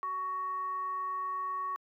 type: tone with frequency modulation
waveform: sine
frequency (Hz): 1118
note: C#6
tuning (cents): +14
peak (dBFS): -32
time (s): 0.03-1.76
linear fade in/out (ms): 0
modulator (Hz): 739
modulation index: 0.25
effects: high-pass 400 Hz 12 dB/octave + 12-bit